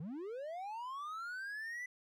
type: linear sweep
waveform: triangle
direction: up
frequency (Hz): 138.6 to 2007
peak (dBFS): -39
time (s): 0-1.86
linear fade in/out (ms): 5
effects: none